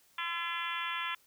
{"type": "harmonic tone with a mistuned harmonic", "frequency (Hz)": 341.2, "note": "F4", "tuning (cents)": -40, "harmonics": [3, 4, 5, 6, 7, 8, 9, 10], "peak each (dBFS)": [-39, -40, -41, -42, -42, -43, -44, -44], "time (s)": [0.18, 1.15], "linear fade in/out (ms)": 5, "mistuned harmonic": 4, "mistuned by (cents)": -25, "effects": ["white hiss -66 dBFS RMS until 1.26 s"]}